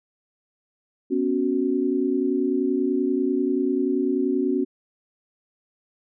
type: chord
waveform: sine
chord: B suspended second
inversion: none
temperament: equal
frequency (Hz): 246.9 / 277.2 / 370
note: B3 / C#4 / F#4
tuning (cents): 0 / 0 / 0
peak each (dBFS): -26 / -23 / -24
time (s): 1.1-4.65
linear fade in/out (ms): 20
effects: none